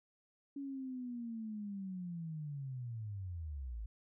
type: linear sweep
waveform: sine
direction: down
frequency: 282.1 to 50.6 Hz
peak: -40 dBFS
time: 0.56-3.86 s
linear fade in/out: 5 ms
effects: none

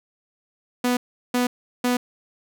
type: tone bursts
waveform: sawtooth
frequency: 246.9 Hz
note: B3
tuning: in tune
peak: -15 dBFS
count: 3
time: 0.84-1.97 s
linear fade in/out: 5 ms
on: 130 ms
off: 370 ms
effects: none

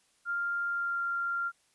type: tone with pitch glide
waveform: sine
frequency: 1396.9 to 1387.3 Hz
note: F6 to F6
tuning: 0 to -12 cents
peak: -29 dBFS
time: 0.25-1.52 s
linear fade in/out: 50 ms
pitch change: -12 cents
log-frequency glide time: 0.67-1.01 s
effects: white hiss -69 dBFS RMS until 1.74 s + resampled to 24000 Hz

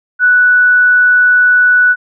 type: tone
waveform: sine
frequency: 1480 Hz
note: F#6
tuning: in tune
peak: -5 dBFS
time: 0.19-1.96 s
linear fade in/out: 50 ms
effects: none

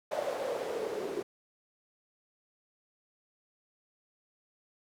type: noise with band-pass filter sweep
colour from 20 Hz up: white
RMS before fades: -35 dBFS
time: 0.11-1.23 s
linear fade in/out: 10 ms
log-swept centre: 620 to 380 Hz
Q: 6
effects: none

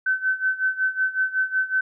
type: tone with tremolo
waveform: sine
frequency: 1527 Hz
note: G6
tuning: 46 cents flat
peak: -17 dBFS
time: 0.06-1.81 s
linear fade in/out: 5 ms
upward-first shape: sine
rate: 5.4 Hz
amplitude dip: 85%
effects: none

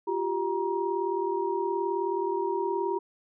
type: tone cluster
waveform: sine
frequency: 352.4 / 391.4 / 946 Hz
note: F4 / G4 / A#5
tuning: +16 / -3 / +25 cents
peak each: -31 / -29 / -31 dBFS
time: 0.07-2.99 s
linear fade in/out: 10 ms
effects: none

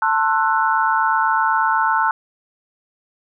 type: chord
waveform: sine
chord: F# half-diminished seventh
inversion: first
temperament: just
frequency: 888 / 1065.6 / 1332 / 1480 Hz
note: A5 / C6 / E6 / F#6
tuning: +16 / +31 / +18 / 0 cents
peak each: -18 / -22 / -21 / -21 dBFS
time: 0.02-2.11 s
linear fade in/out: 2 ms
effects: none

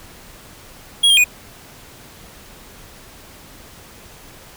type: tone with pitch steps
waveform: square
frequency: 3300 / 3203 / 2468 Hz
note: G#7 / G7 / D#7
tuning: -12 / +37 / -15 cents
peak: -10 dBFS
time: 1.03-1.243 s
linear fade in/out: 10 ms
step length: 71 ms
effects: pink hiss -42 dBFS RMS until 4.56 s

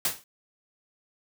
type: noise with exponential decay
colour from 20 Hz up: white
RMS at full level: -22 dBFS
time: 0.05-0.24 s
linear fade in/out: 2 ms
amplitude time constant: 41 ms
effects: none

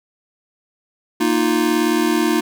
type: chord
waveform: square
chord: Bb suspended fourth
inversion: none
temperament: just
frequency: 233.1 / 310.8 / 349.6 Hz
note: Bb3 / Eb4 / F4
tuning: 0 / -2 / +2 cents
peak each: -22 / -19 / -20 dBFS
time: 1.2-2.41 s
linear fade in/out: 10 ms
effects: none

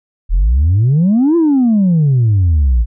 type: exponential two-way sweep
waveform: sine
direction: up then down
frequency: 37.58 to 346.5 to 53.5 Hz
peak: -6 dBFS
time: 0.29-2.86 s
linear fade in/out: 50 ms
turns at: 1.36 s
effects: tanh soft clip ceiling -6 dBFS

